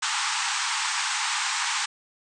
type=band-pass noise; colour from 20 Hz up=pink; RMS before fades=-27 dBFS; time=0.02-1.86 s; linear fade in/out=10 ms; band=820 to 8700 Hz; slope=96 dB/octave; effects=none